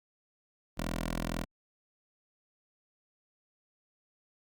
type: tone with notch filter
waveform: 10% pulse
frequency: 41.97 Hz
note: E1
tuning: 32 cents sharp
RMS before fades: -35 dBFS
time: 0.77-1.45 s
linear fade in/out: 20 ms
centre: 96 Hz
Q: 0.73
effects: Opus 48 kbps